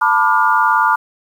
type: chord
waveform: sine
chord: B half-diminished seventh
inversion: third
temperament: just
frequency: 889 / 987.8 / 1185.3 / 1422.4 Hz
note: A5 / B5 / D6 / F6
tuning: +18 / 0 / +16 / +31 cents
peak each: -16 dBFS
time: 0.01-0.96 s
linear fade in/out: 10 ms
effects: 7-bit